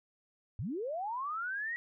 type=linear sweep; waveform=sine; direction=up; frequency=83 to 1931 Hz; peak=-34 dBFS; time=0.59-1.76 s; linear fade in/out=0 ms; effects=none